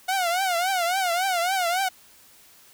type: tone with vibrato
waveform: sawtooth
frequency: 726 Hz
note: F#5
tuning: 33 cents flat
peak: -18 dBFS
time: 0.08-1.89 s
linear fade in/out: 10 ms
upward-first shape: triangle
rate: 3.6 Hz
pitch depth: 150 cents each way
effects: white hiss -53 dBFS RMS until 2.73 s